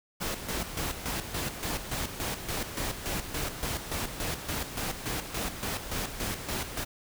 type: noise with tremolo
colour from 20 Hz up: pink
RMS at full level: -32 dBFS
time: 0.2-6.85 s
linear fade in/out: 20 ms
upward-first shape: square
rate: 3.5 Hz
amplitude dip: 60%
effects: none